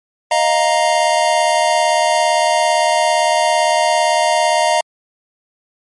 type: chord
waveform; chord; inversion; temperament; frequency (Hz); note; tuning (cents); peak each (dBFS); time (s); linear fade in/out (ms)
square; Eb suspended second; none; just; 622.3 / 700 / 933.4; Eb5 / F5 / Bb5; 0 / +4 / +2; -17; 0.31-4.81; 5
effects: MP3 48 kbps